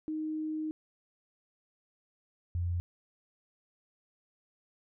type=tone pair in turn; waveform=sine; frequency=311.1 / 87.3 Hz; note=D#4 / F2; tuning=0 / 0 cents; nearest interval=octave + minor seventh; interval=2200 cents; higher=first; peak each=-32 / -29 dBFS; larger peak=second; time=0.08-0.71 / 2.55-2.8 s; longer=first; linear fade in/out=0 ms; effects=none